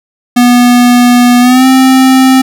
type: tone with pitch glide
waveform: square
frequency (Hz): 244.2 to 261.7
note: B3 to C4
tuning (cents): -19 to 0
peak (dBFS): -3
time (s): 0.36-2.42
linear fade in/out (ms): 10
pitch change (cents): +119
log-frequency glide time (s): 1.4-1.66
effects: none